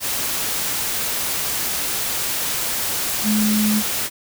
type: tone in noise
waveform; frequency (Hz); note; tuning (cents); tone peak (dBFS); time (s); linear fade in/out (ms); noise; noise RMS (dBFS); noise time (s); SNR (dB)
sine; 212.5; G#3; +40; -16; 3.23-3.83; 50; white; -23; 0-4.1; +4
effects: none